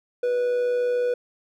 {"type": "tone with amplitude modulation", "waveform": "triangle", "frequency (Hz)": 490.7, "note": "B4", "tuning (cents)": -11, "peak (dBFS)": -17, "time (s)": [0.23, 1.14], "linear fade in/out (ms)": 5, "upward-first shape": "sine", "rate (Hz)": 114, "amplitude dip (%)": 30, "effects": []}